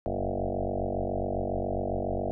sine tone with frequency modulation, 352.1 Hz, F4, 14 cents sharp, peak -27 dBFS, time 0.06-2.31 s, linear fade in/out 0 ms, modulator 47.3 Hz, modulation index 7.6, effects none

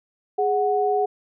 sine tone pair together, 414.7 / 739 Hz, G#4 / F#5, -3 / -2 cents, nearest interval minor seventh, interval 1001 cents, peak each -21 dBFS, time 0.38-1.06 s, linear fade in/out 10 ms, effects none

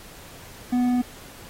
triangle tone with hard clipping, 246.9 Hz, B3, in tune, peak -20 dBFS, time 0.72-1.02 s, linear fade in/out 10 ms, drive 9 dB, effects pink hiss -45 dBFS RMS until 1.49 s + AAC 48 kbps

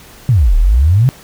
sine exponential two-way sweep, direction down then up, 138.59 to 35.95 to 138.59 Hz, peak -6 dBFS, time 0.29-1.09 s, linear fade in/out 0 ms, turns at 0.56 s, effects pink hiss -39 dBFS RMS until 1.23 s

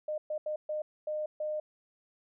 sine tone bursts at uneven times, 610 Hz, D#5, 34 cents flat, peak -31 dBFS, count 6, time 0.08-0.18 / 0.3-0.38 / 0.46-0.56 / 0.69-0.82 / 1.07-1.26 / 1.4-1.6 s, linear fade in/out 5 ms, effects none

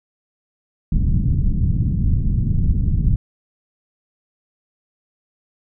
pink low-pass noise, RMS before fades -17 dBFS, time 0.92-3.16 s, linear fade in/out 2 ms, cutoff 190 Hz, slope 24 dB/octave, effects none

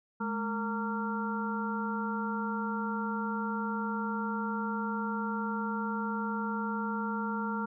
harmonic tone with a mistuned harmonic, 230.1 Hz, A#3, 22 cents flat, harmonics 1 / 2 / 4 / 5 / 6, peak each -33 / -41 / -37 / -45 / -37 dBFS, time 0.2-7.66 s, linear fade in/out 10 ms, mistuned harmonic 1, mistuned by -140 cents, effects none

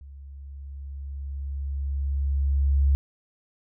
sine tone with level ramp, 69.3 Hz, C#2, in tune, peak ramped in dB -41 to -16 dBFS, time 0.01-2.95 s, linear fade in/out 0 ms, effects none

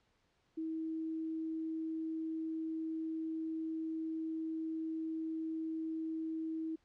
sine tone, 320.8 Hz, E4, 47 cents flat, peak -36 dBFS, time 0.57-6.76 s, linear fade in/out 10 ms, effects pink hiss -75 dBFS RMS until 6.84 s + low-pass 5000 Hz 12 dB/octave

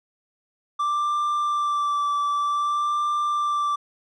triangle tone with vibrato, 1173 Hz, D6, 2 cents flat, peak -19 dBFS, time 0.79-3.76 s, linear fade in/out 10 ms, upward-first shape sine, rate 0.53 Hz, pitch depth 18 cents each way, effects resampled to 24000 Hz

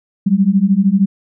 sine beating tone pair, 188.3 / 201.3 Hz, F#3 / G3, +31 / +46 cents, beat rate 13 Hz, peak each -13 / -12 dBFS, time 0.26-1.06 s, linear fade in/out 10 ms, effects none

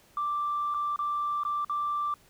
sine tone with dropouts, 1175 Hz, D6, 1 cent sharp, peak -26 dBFS, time 0.17-2.14 s, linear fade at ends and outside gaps 2 ms, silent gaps 0.741-0.745 / 0.961-0.99 / 1.435-1.45 / 1.647-1.696 s, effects tanh soft clip ceiling -22 dBFS + pink hiss -60 dBFS RMS until 2.29 s

